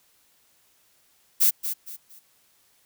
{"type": "noise with echo", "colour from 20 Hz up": "violet", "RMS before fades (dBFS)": -18, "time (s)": [1.4, 1.51], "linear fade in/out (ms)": 20, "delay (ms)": 230, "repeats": 3, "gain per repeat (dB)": -10, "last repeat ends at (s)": 2.2, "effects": ["white hiss -63 dBFS RMS until 2.85 s"]}